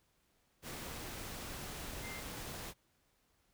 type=tone in noise; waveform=sine; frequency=2093 Hz; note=C7; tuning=in tune; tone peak=-47 dBFS; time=2.01-2.23 s; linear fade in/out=50 ms; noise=pink; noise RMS=-45 dBFS; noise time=0.62-2.74 s; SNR=-5 dB; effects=pink hiss -75 dBFS RMS until 3.53 s